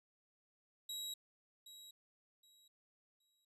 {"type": "tone with echo", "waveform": "sawtooth", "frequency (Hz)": 3852, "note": "B7", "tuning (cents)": -44, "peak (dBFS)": -39, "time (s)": [0.89, 1.14], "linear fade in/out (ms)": 5, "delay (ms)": 770, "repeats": 3, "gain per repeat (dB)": -12, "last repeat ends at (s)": 3.45, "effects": ["resampled to 32000 Hz"]}